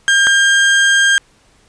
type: tone pair in turn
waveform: 35% pulse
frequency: 1602 / 1602 Hz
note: G6 / G6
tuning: +37 / +37 cents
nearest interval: unison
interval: 0 cents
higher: neither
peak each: -7 dBFS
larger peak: neither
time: 0.08-0.27 / 0.27-1.18 s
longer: second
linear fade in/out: 0 ms
effects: pink hiss -52 dBFS RMS until 1.68 s + resampled to 22050 Hz